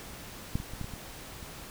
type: clicks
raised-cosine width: 5 ms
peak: -16 / -26 / -28 / -23 / -25 / -27 / -30 dBFS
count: 7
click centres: 0.555 / 0.601 / 0.736 / 0.813 / 0.844 / 0.937 / 1.428 s
effects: pink hiss -45 dBFS RMS until 1.7 s